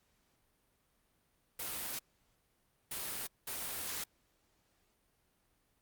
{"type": "noise bursts at uneven times", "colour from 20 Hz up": "white", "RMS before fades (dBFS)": -40, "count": 3, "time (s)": [[1.59, 1.99], [2.91, 3.27], [3.47, 4.04]], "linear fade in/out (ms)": 5, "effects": ["pink hiss -75 dBFS RMS until 5.81 s", "Opus 48 kbps"]}